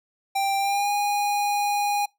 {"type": "tone with pitch glide", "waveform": "square", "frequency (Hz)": [787, 819.5], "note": ["G5", "G#5"], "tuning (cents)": [7, -23], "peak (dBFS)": -22, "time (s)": [0.35, 2.06], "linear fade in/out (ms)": 10, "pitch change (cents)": 70, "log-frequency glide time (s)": [0.58, 0.91], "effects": ["noise-tail reverb RT60 0.2 s tail -25 dB re dry"]}